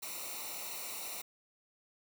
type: noise with comb filter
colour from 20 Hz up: white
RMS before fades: -42 dBFS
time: 0.02-1.22 s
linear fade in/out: 10 ms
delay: 0.61 ms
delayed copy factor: -0.8
effects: none